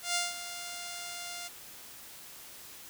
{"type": "tone with ADSR envelope", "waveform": "5% pulse", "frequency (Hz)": 700, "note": "F5", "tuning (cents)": 4, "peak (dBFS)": -16, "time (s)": [0.02, 1.49], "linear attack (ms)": 130, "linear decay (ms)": 180, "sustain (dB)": -12, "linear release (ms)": 22, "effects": ["white hiss -49 dBFS RMS until 2.89 s"]}